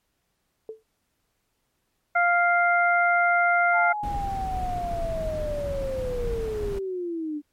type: tone with exponential decay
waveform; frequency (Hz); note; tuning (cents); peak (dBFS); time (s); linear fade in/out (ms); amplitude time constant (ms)
sine; 440; A4; 0; -29; 0.69-0.83; 1; 30
type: harmonic tone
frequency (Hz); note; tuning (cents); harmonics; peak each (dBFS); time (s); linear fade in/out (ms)
698.5; F5; 0; 1 / 2 / 3; -21 / -21 / -26; 2.15-3.93; 10
type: linear sweep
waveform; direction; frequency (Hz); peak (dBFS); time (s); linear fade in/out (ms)
sine; down; 880 to 290.1; -27; 3.72-7.42; 50
type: noise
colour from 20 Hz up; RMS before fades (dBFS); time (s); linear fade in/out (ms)
brown; -32; 4.03-6.79; 5
effects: pink hiss -74 dBFS RMS until 7.52 s + MP3 64 kbps